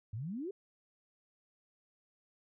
sine exponential sweep, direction up, 98 to 415.3 Hz, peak -37 dBFS, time 0.13-0.51 s, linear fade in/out 5 ms, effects none

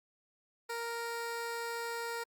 15% pulse tone, 466.2 Hz, A#4, in tune, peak -30 dBFS, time 0.69-2.24 s, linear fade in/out 10 ms, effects Opus 48 kbps

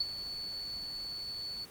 sine tone with ADSR envelope, 4448 Hz, C#8, 5 cents sharp, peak -25 dBFS, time 0-1.66 s, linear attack 6 ms, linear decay 27 ms, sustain -12 dB, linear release 28 ms, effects pink hiss -52 dBFS RMS until 1.7 s + Opus 32 kbps

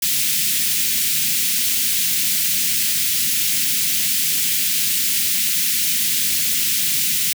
white band-stop noise, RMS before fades -19 dBFS, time 0.02-7.33 s, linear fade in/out 5 ms, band 240 to 2100 Hz, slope 24 dB/octave, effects high-pass 150 Hz 12 dB/octave

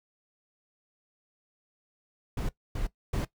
brown noise bursts, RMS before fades -30 dBFS, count 3, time 2.37-3.25 s, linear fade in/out 5 ms, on 120 ms, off 260 ms, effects noise-tail reverb RT60 0.1 s tail -17 dB re dry

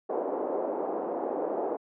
pink band-pass noise, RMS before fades -31 dBFS, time 0.09-1.77 s, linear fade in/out 10 ms, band 330 to 760 Hz, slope 24 dB/octave, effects high-pass 200 Hz 12 dB/octave

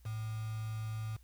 sine tone with quantisation, 109.8 Hz, A2, 3 cents flat, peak -36 dBFS, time 0.05-1.17 s, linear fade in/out 10 ms, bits 8, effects added 60 Hz sine -57 dBFS peak until 1.23 s + white hiss -71 dBFS RMS until 1.23 s

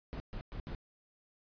brown noise bursts at uneven times, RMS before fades -41 dBFS, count 4, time 0.13-0.2 / 0.33-0.41 / 0.52-0.6 / 0.67-0.75 s, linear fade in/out 0 ms, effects resampled to 11025 Hz

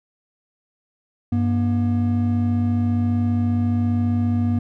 triangle tone pair together, 98 / 239.2 Hz, G2 / A#3, 0 / +45 cents, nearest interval octave + minor third, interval 1545 cents, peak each -18 dBFS, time 1.32-4.59 s, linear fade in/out 5 ms, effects none

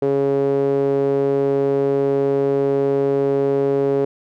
sawtooth tone with band-pass filter, 138.59 Hz, C#3, in tune, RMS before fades -18 dBFS, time 0.02-4.05 s, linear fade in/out 5 ms, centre 430 Hz, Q 4.1, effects none

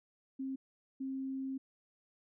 sine tone bursts at uneven times, 266.7 Hz, C4, 33 cents sharp, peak -36 dBFS, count 2, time 0.39-0.56 / 1-1.58 s, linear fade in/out 10 ms, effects none

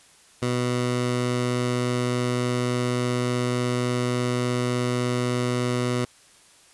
15% pulse tone, 123.47 Hz, B2, in tune, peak -16 dBFS, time 0.42-6.05 s, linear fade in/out 5 ms, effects white hiss -54 dBFS RMS until 6.73 s + resampled to 24000 Hz

